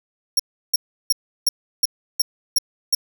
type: tone bursts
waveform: sawtooth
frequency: 5560 Hz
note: F8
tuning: 9 cents flat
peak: -11 dBFS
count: 8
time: 0.37-2.95 s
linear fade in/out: 5 ms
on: 25 ms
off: 340 ms
effects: none